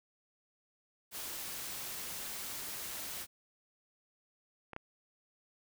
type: noise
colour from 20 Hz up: white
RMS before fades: -42 dBFS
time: 1.11-3.27 s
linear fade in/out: 50 ms
type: clicks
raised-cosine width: 0.5 ms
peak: -30 / -25 dBFS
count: 2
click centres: 4.733 / 4.764 s
effects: none